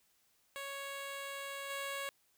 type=tone with level steps; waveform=10% pulse; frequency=554.4 Hz; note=C#5; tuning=in tune; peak=-33 / -30 dBFS; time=0.56-2.09 s; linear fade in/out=0 ms; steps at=1.69 s; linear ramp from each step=20 ms; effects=white hiss -73 dBFS RMS until 2.37 s